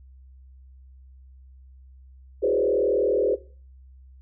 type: tone with frequency modulation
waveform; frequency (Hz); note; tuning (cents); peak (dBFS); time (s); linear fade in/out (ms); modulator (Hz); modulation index
sine; 457.1; A#4; -34; -18; 2.42-3.36; 20; 40.3; 2.2
effects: noise-tail reverb RT60 0.4 s tail -19 dB re dry + added 65 Hz sine -46 dBFS peak until 4.21 s